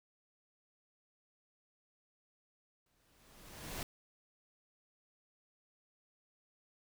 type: noise with exponential growth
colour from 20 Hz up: pink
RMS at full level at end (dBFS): -40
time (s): 2.86-3.83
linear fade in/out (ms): 2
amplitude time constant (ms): 210
effects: none

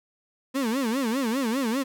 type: tone with vibrato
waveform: 35% pulse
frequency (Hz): 246.9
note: B3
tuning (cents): 0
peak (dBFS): -22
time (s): 0.54-1.84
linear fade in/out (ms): 20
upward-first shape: sine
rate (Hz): 5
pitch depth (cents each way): 220
effects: none

